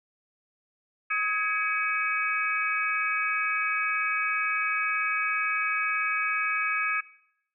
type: tone cluster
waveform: sine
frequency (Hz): 1269 / 1657 / 2259 / 2542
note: D#6 / G#6 / C#7 / D#7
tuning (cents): +34 / -4 / +32 / +36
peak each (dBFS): -30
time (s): 1.1-7.01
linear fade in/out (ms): 10
effects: noise-tail reverb RT60 0.7 s tail -18 dB re dry